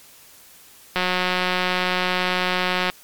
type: click train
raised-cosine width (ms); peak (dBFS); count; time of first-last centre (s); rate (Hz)
0.3; -5; 354; 0.96-2.9; 182
effects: white hiss -48 dBFS RMS until 3.03 s + MP3 96 kbps